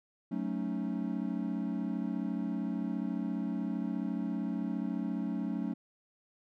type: chord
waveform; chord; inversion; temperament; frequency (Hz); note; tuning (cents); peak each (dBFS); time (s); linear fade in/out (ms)
triangle; D# half-diminished seventh; first; equal; 185 / 220 / 277.2 / 311.1; F#3 / A3 / C#4 / D#4; 0 / 0 / 0 / 0; -35 / -34 / -35 / -40; 0.31-5.74; 10
effects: none